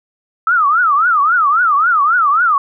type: tone with vibrato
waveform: sine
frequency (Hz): 1282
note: E6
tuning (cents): -49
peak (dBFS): -9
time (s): 0.47-2.58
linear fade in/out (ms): 2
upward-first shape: triangle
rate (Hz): 3.7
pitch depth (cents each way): 270
effects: none